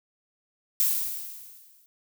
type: noise with exponential decay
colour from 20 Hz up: violet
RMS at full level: -21 dBFS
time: 0.8-1.86 s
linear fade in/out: 0 ms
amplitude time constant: 230 ms
effects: none